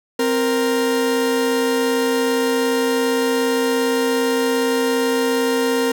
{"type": "tone pair together", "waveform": "40% pulse", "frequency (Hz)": [261.6, 465.8], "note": ["C4", "A#4"], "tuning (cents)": [0, -1], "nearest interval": "minor seventh", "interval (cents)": 999, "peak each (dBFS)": [-20, -17], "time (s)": [0.19, 5.92], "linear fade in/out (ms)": 5, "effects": []}